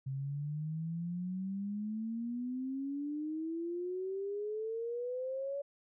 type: exponential sweep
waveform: sine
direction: up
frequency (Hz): 132.4 to 569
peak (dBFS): -35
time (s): 0.06-5.62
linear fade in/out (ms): 10
effects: none